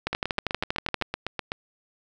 two click trains, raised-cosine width 0.3 ms, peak -9 / -12 dBFS, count 13 / 12, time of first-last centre 0.07-1.022 / 0.13-1.519 s, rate 12.6 / 7.92 Hz, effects none

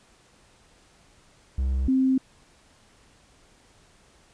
triangle / sine tone pair in turn, 65.6 / 262.4 Hz, C2 / C4, +5 / +5 cents, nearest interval 2 octaves, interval 2400 cents, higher second, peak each -20 / -18 dBFS, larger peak second, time 1.58-1.88 / 1.88-2.18 s, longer neither, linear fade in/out 5 ms, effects pink hiss -58 dBFS RMS until 4.33 s + resampled to 22050 Hz

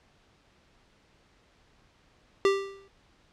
square tone with exponential decay, 392.9 Hz, G4, 4 cents sharp, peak -18 dBFS, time 2.45-2.88 s, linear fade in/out 1 ms, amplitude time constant 93 ms, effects pink hiss -63 dBFS RMS until 3.32 s + low-pass 5000 Hz 12 dB/octave

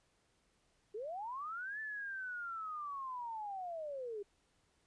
sine linear two-way sweep, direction up then down, 392.8 to 1764 to 392.8 Hz, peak -40 dBFS, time 0.94-4.23 s, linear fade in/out 10 ms, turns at 1.8 s, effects pink hiss -75 dBFS RMS until 4.86 s + resampled to 22050 Hz

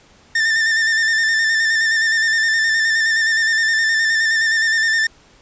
45% pulse tone with vibrato, 1793 Hz, A6, 32 cents sharp, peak -14 dBFS, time 0.35-5.07 s, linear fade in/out 5 ms, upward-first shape square, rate 9.6 Hz, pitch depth 28 cents each way, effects pink hiss -50 dBFS RMS until 5.41 s + resampled to 16000 Hz

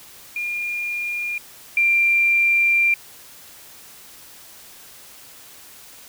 sine tone pair in turn, 2413 / 2374 Hz, D7 / D7, +46 / +18 cents, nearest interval unison, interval 28 cents, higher first, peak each -23 / -14 dBFS, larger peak second, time 0.36-1.38 / 1.77-2.94 s, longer second, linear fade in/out 2 ms, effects white hiss -44 dBFS RMS until 6.08 s

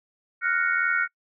sine chord, Gb major seventh, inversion third, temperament equal, 1396.9 / 1480 / 1864.7 / 2217 Hz, F6 / Gb6 / Bb6 / Db7, 0 / 0 / 0 / 0 cents, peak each -25 / -25 / -29 / -29 dBFS, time 0.41-1.08 s, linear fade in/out 50 ms, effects noise-tail reverb RT60 0.1 s tail -26 dB re dry

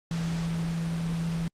sine tone in noise, 166.3 Hz, E3, 16 cents sharp, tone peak -27 dBFS, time 0.11-1.48 s, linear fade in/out 2 ms, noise pink, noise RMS -39 dBFS, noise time 0.11-1.48 s, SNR +9 dB, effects low-pass 7000 Hz 12 dB/octave + Opus 48 kbps

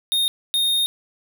square tone pair in turn, 3691 / 3691 Hz, A#7 / A#7, -18 / -18 cents, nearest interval unison, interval 0 cents, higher neither, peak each -18 / -18 dBFS, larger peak neither, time 0.12-0.28 / 0.54-0.86 s, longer second, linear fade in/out 0 ms, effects none

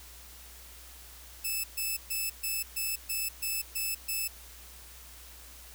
5% pulse tone bursts, 2622 Hz, E7, 10 cents flat, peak -21 dBFS, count 9, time 1.44-4.28 s, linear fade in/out 10 ms, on 200 ms, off 130 ms, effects added 60 Hz sine -52 dBFS peak until 5.74 s + white hiss -51 dBFS RMS until 5.74 s

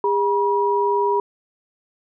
sine tone pair together, 405.7 / 964 Hz, G#4 / B5, -41 / -42 cents, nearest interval octave + minor third, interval 1499 cents, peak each -19 dBFS, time 0.04-1.2 s, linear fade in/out 2 ms, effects none

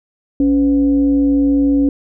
sine tone with frequency modulation, 280 Hz, C#4, 18 cents sharp, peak -10 dBFS, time 0.4-1.89 s, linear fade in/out 2 ms, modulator 226 Hz, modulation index 0.37, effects none

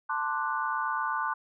sine chord, D dominant seventh, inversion second, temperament equal with one note detuned, 886.6 / 1046.5 / 1174.7 / 1480 Hz, A5 / C6 / D6 / F#6, +13 / 0 / 0 / 0 cents, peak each -33 dBFS, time 0.09-1.34 s, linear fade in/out 10 ms, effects none

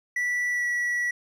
triangle tone with pitch glide, 1960 to 1940.8 Hz, B6 to B6, -14 to -31 cents, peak -22 dBFS, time 0.16-1.11 s, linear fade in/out 5 ms, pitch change -17 cents, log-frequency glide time 0.51-0.65 s, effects none

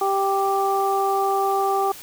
harmonic tone, 392 Hz, G4, in tune, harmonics 1 / 2 / 3, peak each -23 / -21 / -25 dBFS, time 0.01-1.92 s, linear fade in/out 5 ms, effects white hiss -40 dBFS RMS until 2.02 s

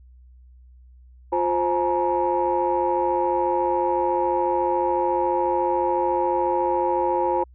sine tone cluster, 352.7 / 525 / 849 / 943 Hz, F4 / C5 / G#5 / A#5, +17 / +6 / +38 / +20 cents, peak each -24 dBFS, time 1.32-7.44 s, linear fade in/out 10 ms, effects tanh soft clip ceiling -11 dBFS + added 62 Hz sine -46 dBFS peak until 7.54 s

